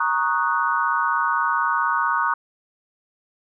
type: chord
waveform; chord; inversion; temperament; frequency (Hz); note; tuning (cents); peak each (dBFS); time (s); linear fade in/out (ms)
sine; D# minor seventh; second; equal; 932.3 / 1108.7 / 1244.5 / 1480; A#5 / C#6 / D#6 / F#6; 0 / 0 / 0 / 0; -24; 0-2.34; 5
effects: none